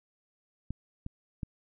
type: clicks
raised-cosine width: 5 ms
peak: -22 / -25 / -22 dBFS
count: 3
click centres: 0.706 / 1.064 / 1.432 s
effects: none